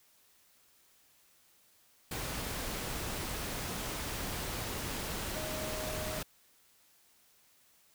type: tone in noise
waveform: sine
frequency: 622.3 Hz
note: D#5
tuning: in tune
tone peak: -41 dBFS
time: 5.35-6.19 s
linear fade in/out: 5 ms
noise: pink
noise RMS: -38 dBFS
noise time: 2.11-6.23 s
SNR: -6 dB
effects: white hiss -66 dBFS RMS until 7.94 s

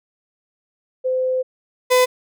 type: tone pair in turn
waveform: sine / 35% pulse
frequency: 514 / 504 Hz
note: C5 / B4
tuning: -31 / +35 cents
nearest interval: unison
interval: 34 cents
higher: first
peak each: -17 / -10 dBFS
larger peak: second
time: 1.04-1.43 / 1.9-2.06 s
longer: first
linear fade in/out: 20 ms
effects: none

